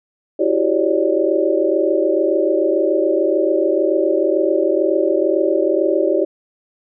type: tone cluster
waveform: sine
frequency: 327.4 / 369.6 / 396.5 / 553 / 595 Hz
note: E4 / F#4 / G4 / C#5 / D5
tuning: -12 / -2 / +20 / -4 / +22 cents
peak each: -20 dBFS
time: 0.39-6.25 s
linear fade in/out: 10 ms
effects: none

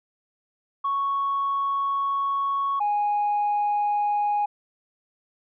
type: tone pair in turn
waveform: sine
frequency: 1108.7 / 827.2 Hz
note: C#6 / G#5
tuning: 0 / -7 cents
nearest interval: perfect fourth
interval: 507 cents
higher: first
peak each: -21 / -19 dBFS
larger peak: second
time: 0.84-2.8 / 2.8-4.46 s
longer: first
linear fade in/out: 10 ms
effects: tanh soft clip ceiling -18 dBFS

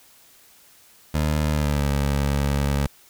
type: tone with pitch glide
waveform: 20% pulse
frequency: 76 to 70.5 Hz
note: D#2 to C#2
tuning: -40 to +30 cents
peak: -15 dBFS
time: 1.14-2.87 s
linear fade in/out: 5 ms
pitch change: -130 cents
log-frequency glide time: 1.5-1.89 s
effects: white hiss -53 dBFS RMS until 3.09 s

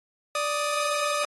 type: tone pair together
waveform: sawtooth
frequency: 587.3 / 1244.4 Hz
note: D5 / D#6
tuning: 0 / 0 cents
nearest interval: octave + minor second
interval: 1300 cents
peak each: -24 dBFS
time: 0.35-1.25 s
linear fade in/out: 2 ms
effects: AAC 32 kbps

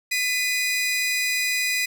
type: tone pair together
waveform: sawtooth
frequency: 2006 / 2467 Hz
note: B6 / D#7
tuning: +26 / -15 cents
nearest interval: major third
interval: 359 cents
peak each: -21 dBFS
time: 0.11-1.86 s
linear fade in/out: 10 ms
effects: none

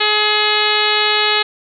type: harmonic tone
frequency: 422.6 Hz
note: G#4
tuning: 30 cents sharp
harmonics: 1 / 2 / 3 / 4 / 5 / 6 / 7 / 8 / 9 / 10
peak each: -22 / -22 / -22 / -22 / -22 / -22 / -22 / -22 / -22 / -22 dBFS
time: 0-1.43 s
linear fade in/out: 10 ms
effects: none

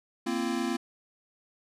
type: chord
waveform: square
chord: Bb suspended second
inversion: none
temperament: equal with one note detuned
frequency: 233.1 / 261.6 / 340.7 Hz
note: Bb3 / C4 / F4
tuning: 0 / 0 / -43 cents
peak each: -33 dBFS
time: 0.26-0.77 s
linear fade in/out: 10 ms
effects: low-pass 10000 Hz 12 dB/octave

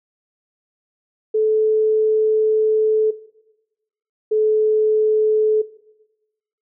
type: tone pair in turn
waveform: sine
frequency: 434.2 / 431.4 Hz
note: A4 / A4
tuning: -23 / -34 cents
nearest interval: unison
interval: 11 cents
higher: first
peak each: -14 dBFS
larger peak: neither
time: 1.34-3.11 / 4.31-5.62 s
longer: first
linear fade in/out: 10 ms
effects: noise-tail reverb RT60 1.0 s tail -17 dB re dry

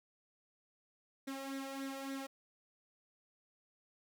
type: tone with flanger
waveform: sawtooth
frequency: 271.4 Hz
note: C#4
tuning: 36 cents flat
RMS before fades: -43 dBFS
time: 1.27-2.27 s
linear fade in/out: 10 ms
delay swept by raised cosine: 0.51 to 1.61 ms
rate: 3.5 Hz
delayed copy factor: +0.65
effects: none

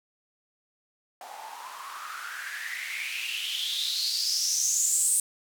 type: noise with band-pass filter sweep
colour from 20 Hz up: blue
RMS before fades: -30 dBFS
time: 1.21-5.2 s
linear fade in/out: 2 ms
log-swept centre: 740 to 8800 Hz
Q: 7.5
effects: none

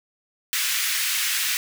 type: high-pass noise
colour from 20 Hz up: pink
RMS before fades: -24 dBFS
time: 0.53-1.57 s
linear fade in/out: 0 ms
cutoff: 1700 Hz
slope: 24 dB/octave
effects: none

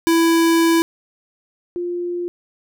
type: tone pair in turn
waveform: square / sine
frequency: 331.5 / 350.8 Hz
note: E4 / F4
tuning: +10 / +8 cents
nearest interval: minor second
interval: 98 cents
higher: second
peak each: -13 / -21 dBFS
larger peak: first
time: 0.07-0.82 / 1.76-2.28 s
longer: first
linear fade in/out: 0 ms
effects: none

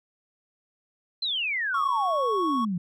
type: exponential sweep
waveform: sine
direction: down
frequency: 4186 to 168 Hz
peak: -25 dBFS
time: 1.22-2.78 s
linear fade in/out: 5 ms
type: tone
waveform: triangle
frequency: 1108.7 Hz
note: C#6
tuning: in tune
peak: -23 dBFS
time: 1.74-2.65 s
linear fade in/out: 5 ms
effects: none

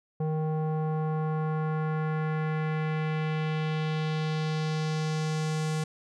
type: tone with low-pass filter sweep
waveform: square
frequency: 156 Hz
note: D#3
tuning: 5 cents sharp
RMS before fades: -29 dBFS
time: 0.2-5.84 s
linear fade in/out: 5 ms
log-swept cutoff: 660 to 8200 Hz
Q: 1.5
effects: none

